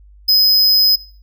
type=tone; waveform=square; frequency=5050 Hz; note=D#8; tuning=25 cents sharp; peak=-10 dBFS; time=0.28-0.96 s; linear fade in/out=10 ms; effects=noise-tail reverb RT60 0.4 s tail -17 dB re dry + added 50 Hz sine -41 dBFS peak until 1.22 s